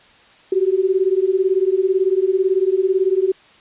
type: beating tone pair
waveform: sine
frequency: 370 / 388 Hz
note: F#4 / G4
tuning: 0 / -18 cents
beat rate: 18 Hz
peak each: -17 dBFS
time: 0.52-3.32 s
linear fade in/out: 5 ms
effects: white hiss -49 dBFS RMS until 3.6 s + resampled to 8000 Hz